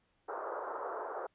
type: band-pass noise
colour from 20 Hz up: pink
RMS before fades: -40 dBFS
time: 0.28-1.27 s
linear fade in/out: 10 ms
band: 390 to 1400 Hz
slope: 48 dB/octave
effects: pink hiss -75 dBFS RMS until 1.34 s + resampled to 8000 Hz